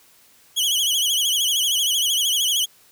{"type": "tone with vibrato", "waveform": "sawtooth", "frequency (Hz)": 3136, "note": "G7", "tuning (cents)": 0, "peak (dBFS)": -15, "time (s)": [0.56, 2.66], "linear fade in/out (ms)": 20, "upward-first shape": "sine", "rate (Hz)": 13, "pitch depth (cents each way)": 120, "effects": ["white hiss -54 dBFS RMS until 2.91 s"]}